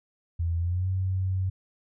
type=tone with pitch glide; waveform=sine; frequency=84.2 to 93.97 Hz; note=E2 to F#2; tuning=+37 to +27 cents; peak=-24 dBFS; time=0.39-1.5 s; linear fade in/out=10 ms; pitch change=+190 cents; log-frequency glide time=0.58-0.88 s; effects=none